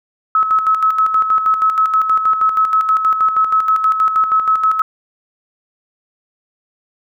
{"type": "tone with tremolo", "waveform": "sine", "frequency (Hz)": 1291, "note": "E6", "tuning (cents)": -37, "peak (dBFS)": -9, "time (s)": [0.35, 4.82], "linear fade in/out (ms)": 2, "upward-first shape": "square", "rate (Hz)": 6.3, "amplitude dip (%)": 55, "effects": []}